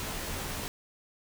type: noise with comb filter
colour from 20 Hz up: pink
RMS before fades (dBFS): -36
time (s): 0-0.68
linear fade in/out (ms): 0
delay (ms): 17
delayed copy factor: -0.75
effects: none